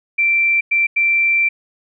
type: tone bursts at uneven times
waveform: sine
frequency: 2349 Hz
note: D7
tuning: in tune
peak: -12 dBFS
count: 3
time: 0.18-0.61 / 0.71-0.87 / 0.96-1.49 s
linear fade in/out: 10 ms
effects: none